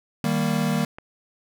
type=chord; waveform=square; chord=Eb major; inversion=none; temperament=equal; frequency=155.56 / 196 / 233.1 Hz; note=Eb3 / G3 / Bb3; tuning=0 / 0 / 0 cents; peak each=-26 dBFS; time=0.24-0.85 s; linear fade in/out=2 ms
type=click; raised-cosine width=0.5 ms; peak=-23 dBFS; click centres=0.985 s
effects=none